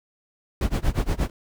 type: noise with tremolo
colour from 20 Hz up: brown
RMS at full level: -20 dBFS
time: 0.61-1.3 s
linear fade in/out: 2 ms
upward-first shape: sine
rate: 8.5 Hz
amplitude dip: 95%
effects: none